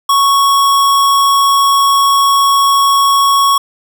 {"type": "tone", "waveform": "square", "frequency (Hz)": 1108.7, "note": "C#6", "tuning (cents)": 0, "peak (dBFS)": -8, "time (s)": [0.09, 3.58], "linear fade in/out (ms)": 5, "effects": []}